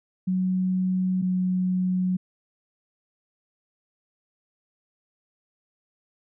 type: tone pair in turn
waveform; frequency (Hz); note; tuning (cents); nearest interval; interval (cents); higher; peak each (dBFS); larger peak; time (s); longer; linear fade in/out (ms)
sine; 185.2 / 183.71; F#3 / F#3; +2 / -12; unison; 14; first; -21; neither; 0.27-1.22 / 1.22-2.17; neither; 10
effects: none